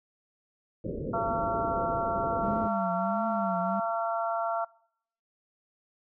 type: low-pass noise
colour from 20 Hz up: white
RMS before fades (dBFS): -35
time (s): 0.84-2.68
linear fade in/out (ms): 5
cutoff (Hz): 560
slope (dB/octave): 96
type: harmonic tone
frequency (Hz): 227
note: A#3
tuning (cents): -46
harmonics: 3 / 4 / 5 / 6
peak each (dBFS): -30 / -34 / -37 / -33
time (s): 1.13-4.65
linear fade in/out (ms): 10
type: tone with vibrato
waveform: triangle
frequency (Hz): 197.8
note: G3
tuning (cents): +16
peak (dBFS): -29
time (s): 2.43-3.8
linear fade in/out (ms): 5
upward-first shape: triangle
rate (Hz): 1.5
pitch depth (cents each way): 180
effects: noise-tail reverb RT60 0.7 s tail -24 dB re dry